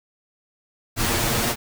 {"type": "noise with comb filter", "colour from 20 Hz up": "pink", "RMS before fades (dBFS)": -22, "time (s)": [0.96, 1.56], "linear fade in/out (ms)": 50, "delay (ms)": 8.6, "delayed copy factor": 0.75, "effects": []}